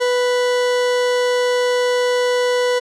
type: tone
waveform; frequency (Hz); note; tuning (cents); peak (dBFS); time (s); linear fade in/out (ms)
40% pulse; 493.9; B4; 0; -14; 0-2.8; 20
effects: low-pass 7000 Hz 12 dB/octave